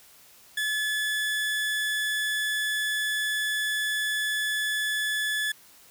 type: tone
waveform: 30% pulse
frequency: 1720 Hz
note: A6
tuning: 40 cents flat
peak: -23 dBFS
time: 0.57-5.52 s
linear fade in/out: 5 ms
effects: white hiss -54 dBFS RMS until 5.9 s